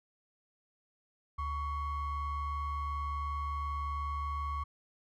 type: ring-modulated tone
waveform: triangle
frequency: 523.3 Hz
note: C5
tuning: in tune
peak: -28 dBFS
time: 1.38-4.64 s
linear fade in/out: 10 ms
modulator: 596 Hz
effects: none